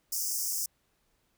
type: high-pass noise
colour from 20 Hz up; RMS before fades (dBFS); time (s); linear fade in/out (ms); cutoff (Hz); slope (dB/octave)
pink; -32; 0.12-0.66; 5; 5100; 96
effects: pink hiss -73 dBFS RMS until 1.37 s